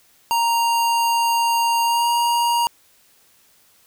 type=tone with pitch glide; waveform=square; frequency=932 to 943.9 Hz; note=A#5 to A#5; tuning=-1 to +21 cents; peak=-17 dBFS; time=0.31-2.67 s; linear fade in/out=0 ms; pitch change=+22 cents; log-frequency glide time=1.84-2.08 s; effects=white hiss -56 dBFS RMS until 3.86 s